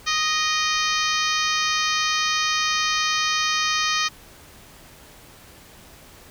harmonic tone with a mistuned harmonic, 623 Hz, D#5, 2 cents sharp, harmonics 2 / 3 / 4 / 5 / 6 / 7 / 8 / 9 / 10, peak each -25 / -27 / -28 / -29 / -30 / -30 / -31 / -32 / -32 dBFS, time 0.06-4.09 s, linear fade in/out 20 ms, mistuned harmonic 4, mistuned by -26 cents, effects pink hiss -47 dBFS RMS until 6.3 s

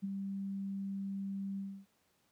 sine tone with ADSR envelope, 196 Hz, G3, in tune, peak -32 dBFS, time 0.02-1.86 s, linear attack 23 ms, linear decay 17 ms, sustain -4 dB, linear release 280 ms, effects pink hiss -74 dBFS RMS until 2.31 s + high-pass 100 Hz 12 dB/octave

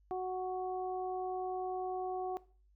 harmonic tone, 370 Hz, F#4, in tune, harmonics 1 / 2 / 3, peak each -37 / -37 / -49 dBFS, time 0.11-2.37 s, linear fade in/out 0 ms, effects noise-tail reverb RT60 0.4 s tail -19 dB re dry + added 50 Hz sine -64 dBFS peak until 2.75 s

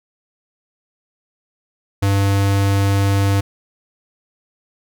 square tone, 99 Hz, G2, 18 cents sharp, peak -14 dBFS, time 2.02-3.41 s, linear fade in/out 10 ms, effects none

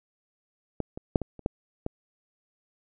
clicks, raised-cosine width 2 ms, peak -15 / -23 / -7 / -18 / -30 / -12 / -16 dBFS, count 7, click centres 0.803 / 0.975 / 1.158 / 1.217 / 1.393 / 1.461 / 1.864 s, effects none

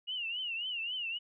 sine tone with vibrato, 2854 Hz, F7, 37 cents sharp, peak -34 dBFS, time 0.07-1.19 s, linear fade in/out 20 ms, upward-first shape triangle, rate 3.7 Hz, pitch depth 150 cents each way, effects none

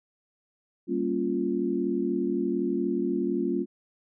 sine chord, G half-diminished seventh, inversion none, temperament equal, 196 / 233.1 / 277.2 / 349.2 Hz, G3 / Bb3 / Db4 / F4, 0 / 0 / 0 / 0 cents, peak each -32 / -31 / -30 / -28 dBFS, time 0.87-3.66 s, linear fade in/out 50 ms, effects none

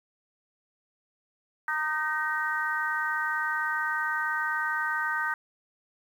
harmonic tone with a mistuned harmonic, 307.7 Hz, D#4, 19 cents flat, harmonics 3 / 4 / 5 / 6, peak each -34 / -33 / -29 / -33 dBFS, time 1.68-5.34 s, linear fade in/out 2 ms, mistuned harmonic 6, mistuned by +26 cents, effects 9-bit

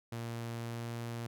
sawtooth tone with pitch glide, 116.54 to 117.28 Hz, A#2 to A#2, 0 to +11 cents, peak -34 dBFS, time 0.12-1.27 s, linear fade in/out 5 ms, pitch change +11 cents, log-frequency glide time 0.61-0.82 s, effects none

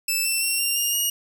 10% pulse tone with pitch steps, 2637 / 2683 / 2730 / 2778 / 2826 / 2876 Hz, E7 / E7 / F7 / F7 / F7 / F#7, 0 / +30 / -40 / -10 / +20 / -50 cents, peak -13 dBFS, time 0.08-1.1 s, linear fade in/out 5 ms, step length 170 ms, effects 8-bit

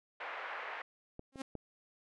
white band-pass noise, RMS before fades -43 dBFS, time 0.2-0.82 s, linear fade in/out 5 ms, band 530 to 2100 Hz, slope 24 dB/octave
clicks, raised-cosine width 2 ms, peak -32 / -35 / -28 dBFS, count 3, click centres 1.194 / 1.358 / 1.553 s
sawtooth tone with exponential growth, 267.9 Hz, C4, 41 cents sharp, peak -32 dBFS, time 1.32-1.42 s, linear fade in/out 5 ms, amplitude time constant 20 ms
effects resampled to 24000 Hz

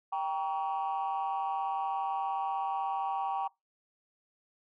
sine chord, G diminished, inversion none, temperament just, 784 / 940.8 / 1128.9 Hz, G5 / Bb5 / Db6, 0 / +16 / +31 cents, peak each -31 / -34 / -36 dBFS, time 0.12-3.48 s, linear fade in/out 10 ms, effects noise-tail reverb RT60 0.2 s tail -23 dB re dry + tanh soft clip ceiling -25 dBFS

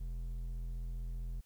sine tone with hard clipping, 42.3 Hz, E1, 45 cents sharp, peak -39 dBFS, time 0-1.41 s, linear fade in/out 10 ms, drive 7 dB, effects white hiss -72 dBFS RMS until 1.45 s

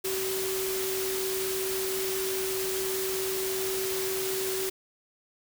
sine tone in noise, 380.7 Hz, F#4, 49 cents sharp, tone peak -30 dBFS, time 0.04-4.7 s, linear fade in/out 10 ms, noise white, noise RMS -33 dBFS, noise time 0.04-4.7 s, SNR 0 dB, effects none

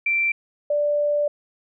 sine tone pair in turn, 2349 / 587.2 Hz, D7 / D5, 0 / 0 cents, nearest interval 2 octaves, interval 2400 cents, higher first, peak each -18 dBFS, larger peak neither, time 0.06-0.32 / 0.7-1.28 s, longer second, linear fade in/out 5 ms, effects none

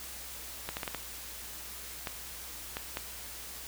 clicks, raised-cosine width 0.3 ms, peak -18 dBFS, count 8, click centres 0.69 / 0.769 / 0.832 / 0.878 / 0.947 / 2.072 / 2.769 / 2.971 s, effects added 60 Hz sine -53 dBFS peak until 3.67 s + white hiss -44 dBFS RMS until 3.67 s

